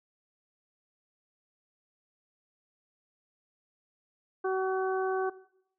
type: harmonic tone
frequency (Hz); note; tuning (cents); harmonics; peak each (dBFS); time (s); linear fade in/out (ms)
378.1; F#4; +38; 1 / 2 / 3 / 4; -28 / -35 / -37 / -39; 4.44-5.3; 10
effects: noise-tail reverb RT60 0.7 s tail -18 dB re dry